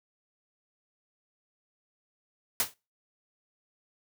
white noise with exponential decay, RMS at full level -23 dBFS, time 2.6-2.74 s, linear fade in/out 1 ms, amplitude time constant 29 ms, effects noise-tail reverb RT60 0.3 s tail -25 dB re dry

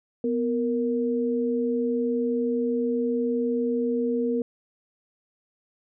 sine tone pair together, 247 / 466.2 Hz, B3 / A#4, 0 / 0 cents, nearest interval major seventh, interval 1100 cents, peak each -25 / -25 dBFS, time 0.24-4.42 s, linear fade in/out 2 ms, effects none

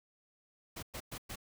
pink noise bursts, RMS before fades -43 dBFS, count 4, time 0.76-1.358 s, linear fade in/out 10 ms, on 67 ms, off 110 ms, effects none

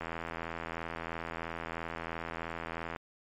click train, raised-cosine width 0.5 ms, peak -22 dBFS, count 246, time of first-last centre 0.01-2.962 s, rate 83 Hz, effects MP3 64 kbps

